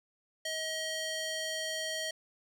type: tone with band-pass filter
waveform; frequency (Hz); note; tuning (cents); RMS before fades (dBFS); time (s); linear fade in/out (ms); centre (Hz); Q
square; 634; D#5; +32; -36; 0.45-2.11; 5; 4300; 0.78
effects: none